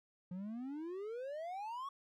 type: exponential sweep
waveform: triangle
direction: up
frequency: 174.6 to 1134 Hz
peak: -39 dBFS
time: 0.31-1.89 s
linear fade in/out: 5 ms
effects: none